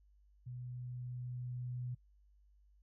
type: tone with level ramp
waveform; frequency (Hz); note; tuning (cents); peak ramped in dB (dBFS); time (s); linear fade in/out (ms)
sine; 124; B2; +7; -43 to -38; 0.46-1.95; 10
effects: noise-tail reverb RT60 0.1 s tail -24 dB re dry + added 50 Hz sine -64 dBFS peak until 2.82 s